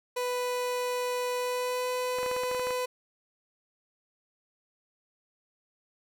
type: tone with pitch glide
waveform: 30% pulse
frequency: 495.4 to 501.2 Hz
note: B4 to B4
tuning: +5 to +25 cents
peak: -26 dBFS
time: 0.16-2.86 s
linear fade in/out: 10 ms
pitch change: +20 cents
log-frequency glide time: 1.36-1.89 s
type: clicks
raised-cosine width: 0.5 ms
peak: -23 dBFS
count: 11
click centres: 2.186 / 2.231 / 2.262 / 2.314 / 2.365 / 2.435 / 2.514 / 2.548 / 2.596 / 2.67 / 2.707 s
effects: none